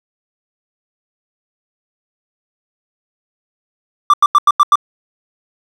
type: tone bursts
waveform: triangle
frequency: 1174.7 Hz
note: D6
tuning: in tune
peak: -3 dBFS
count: 6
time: 4.1-4.756 s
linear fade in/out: 2 ms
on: 36 ms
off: 88 ms
effects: none